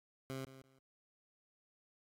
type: tone with echo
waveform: 15% pulse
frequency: 133 Hz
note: C3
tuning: 29 cents sharp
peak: -35 dBFS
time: 0.3-0.45 s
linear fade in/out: 0 ms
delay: 170 ms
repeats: 2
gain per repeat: -13 dB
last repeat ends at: 0.79 s
effects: AAC 64 kbps